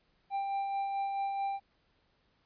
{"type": "tone with tremolo", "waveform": "triangle", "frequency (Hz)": 790, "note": "G5", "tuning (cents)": 13, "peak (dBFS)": -28, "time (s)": [0.3, 1.6], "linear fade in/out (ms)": 50, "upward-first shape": "sine", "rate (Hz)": 4.6, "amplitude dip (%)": 30, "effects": ["pink hiss -72 dBFS RMS until 2.45 s", "resampled to 11025 Hz"]}